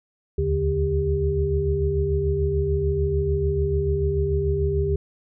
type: tone cluster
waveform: sine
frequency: 72.1 / 78.9 / 146.2 / 398.3 Hz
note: D2 / D#2 / D3 / G4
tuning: -31 / +25 / -7 / +28 cents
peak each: -29 / -24 / -27 / -23 dBFS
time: 0.38-4.96 s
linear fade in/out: 5 ms
effects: none